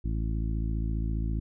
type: harmonic tone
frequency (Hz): 54.9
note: A1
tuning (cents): -3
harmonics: 1 / 2 / 3 / 4 / 5 / 6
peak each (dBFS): -28 / -34 / -38 / -40 / -42 / -44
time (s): 0.04-1.4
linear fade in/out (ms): 10
effects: none